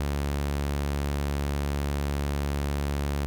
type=tone; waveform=sawtooth; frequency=71.3 Hz; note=C#2; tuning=49 cents sharp; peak=-22 dBFS; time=0-3.26 s; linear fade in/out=0 ms; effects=none